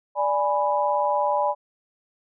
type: chord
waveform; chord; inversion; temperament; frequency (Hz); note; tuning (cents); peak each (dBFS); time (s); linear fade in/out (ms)
sine; G# diminished; second; equal; 587.3 / 830.6 / 987.8; D5 / G#5 / B5; 0 / 0 / 0; -24; 0.15-1.55; 50
effects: none